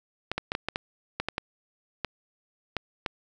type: clicks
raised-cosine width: 0.3 ms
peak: -12 dBFS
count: 12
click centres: 0.316 / 0.38 / 0.519 / 0.551 / 0.686 / 0.759 / 1.2 / 1.286 / 1.381 / 2.047 / 2.767 / 3.062 s
effects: none